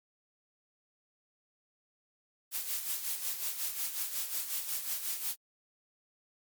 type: noise with tremolo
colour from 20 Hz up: blue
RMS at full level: -33 dBFS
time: 2.51-5.36 s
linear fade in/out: 50 ms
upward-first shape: sine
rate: 5.5 Hz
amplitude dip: 60%
effects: MP3 96 kbps